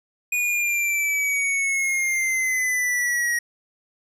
square exponential sweep, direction down, 2468 to 1892 Hz, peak -21 dBFS, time 0.32-3.39 s, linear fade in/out 5 ms, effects resampled to 32000 Hz

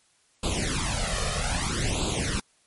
pink noise with flanger, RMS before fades -27 dBFS, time 0.43-2.4 s, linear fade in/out 5 ms, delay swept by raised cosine 0.26 to 1.66 ms, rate 0.62 Hz, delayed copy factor +0.95, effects white hiss -64 dBFS RMS until 2.66 s + MP3 48 kbps

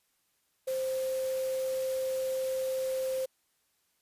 sine tone in noise, 523.3 Hz, C5, in tune, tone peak -29 dBFS, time 0.67-3.26 s, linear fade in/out 10 ms, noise white, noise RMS -45 dBFS, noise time 0.67-3.26 s, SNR +13 dB, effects white hiss -74 dBFS RMS until 4.01 s + resampled to 32000 Hz

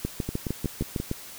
two click trains, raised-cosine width 3 ms, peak -14 / -16 dBFS, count 8 / 5, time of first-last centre 0.05-1.114 / 0.29-1 s, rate 6.58 / 5.63 Hz, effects white hiss -43 dBFS RMS until 1.38 s

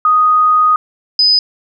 sine tone pair in turn, 1244.5 / 5005 Hz, D#6 / D#8, 0 / +9 cents, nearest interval 2 octaves, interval 2409 cents, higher second, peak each -7 dBFS, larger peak neither, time 0.05-0.76 / 1.19-1.39 s, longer first, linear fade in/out 2 ms, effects none

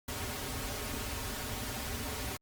pink noise with comb filter, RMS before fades -38 dBFS, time 0.08-2.37 s, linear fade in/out 5 ms, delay 5.9 ms, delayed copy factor -1, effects Opus 48 kbps

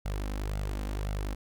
sawtooth tone with flanger, 50.5 Hz, G#1, 48 cents flat, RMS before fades -33 dBFS, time 0.05-1.35 s, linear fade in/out 10 ms, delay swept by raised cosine 1.4 to 3.9 ms, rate 1.9 Hz, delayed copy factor +0.6, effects none

